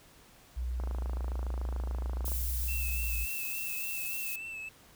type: tone with pitch glide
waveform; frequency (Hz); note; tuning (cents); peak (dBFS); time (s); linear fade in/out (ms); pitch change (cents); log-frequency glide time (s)
sine; 61.5 to 56.07; B1 to A1; -7 to +33; -31; 0.56-3.26; 20; -160; 2.83-3.14
type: click train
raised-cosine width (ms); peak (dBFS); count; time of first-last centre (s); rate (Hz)
1; -28; 42; 0.8-2.319; 27
type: noise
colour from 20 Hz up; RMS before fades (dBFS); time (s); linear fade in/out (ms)
violet; -37; 2.25-4.36; 5
type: tone with vibrato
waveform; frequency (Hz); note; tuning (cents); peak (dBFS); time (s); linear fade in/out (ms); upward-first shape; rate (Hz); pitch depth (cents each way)
triangle; 2637; E7; 0; -37; 2.68-4.69; 5; sine; 3.5; 33
effects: pink hiss -58 dBFS RMS until 4.95 s